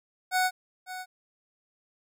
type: tone with echo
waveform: 25% pulse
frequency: 740 Hz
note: F#5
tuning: in tune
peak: -19 dBFS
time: 0.31-0.51 s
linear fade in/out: 50 ms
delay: 550 ms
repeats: 1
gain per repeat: -13 dB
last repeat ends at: 1.06 s
effects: none